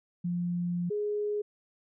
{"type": "tone pair in turn", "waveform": "sine", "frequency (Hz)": [175.1, 416.5], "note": ["F3", "G#4"], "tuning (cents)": [5, 5], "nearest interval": "octave + minor third", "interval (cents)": 1500, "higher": "second", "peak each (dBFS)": -28, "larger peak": "neither", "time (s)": [[0.24, 0.9], [0.9, 1.42]], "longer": "first", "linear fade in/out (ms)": 10, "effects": []}